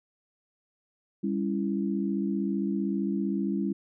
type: chord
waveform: sine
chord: C# diminished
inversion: second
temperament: just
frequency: 199.57 / 277.2 / 332.6 Hz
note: G3 / C#4 / E4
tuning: +31 / 0 / +16 cents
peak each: -28 / -32 / -32 dBFS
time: 1.23-3.73 s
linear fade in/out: 10 ms
effects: none